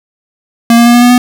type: tone with pitch steps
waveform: square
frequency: 233.1 / 235.8 / 238.5 / 241.3 / 244.1 / 247 Hz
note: A#3 / A#3 / A#3 / B3 / B3 / B3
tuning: 0 / +20 / +40 / -40 / -20 / 0 cents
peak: -3 dBFS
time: 0.7-1.18 s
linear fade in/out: 2 ms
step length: 80 ms
effects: none